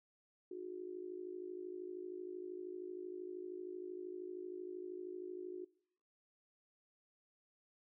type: tone with amplitude modulation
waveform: sine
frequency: 363.7 Hz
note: F#4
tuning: 30 cents flat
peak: -40 dBFS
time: 0.51-5.65 s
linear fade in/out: 5 ms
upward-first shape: sine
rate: 52.9 Hz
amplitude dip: 80%
effects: noise-tail reverb RT60 0.7 s tail -23 dB re dry